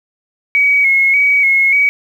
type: tone with vibrato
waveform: sine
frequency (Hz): 2217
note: C#7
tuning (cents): 0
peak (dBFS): -8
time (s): 0.55-1.89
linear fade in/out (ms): 0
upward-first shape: square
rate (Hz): 1.7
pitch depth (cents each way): 37
effects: 7-bit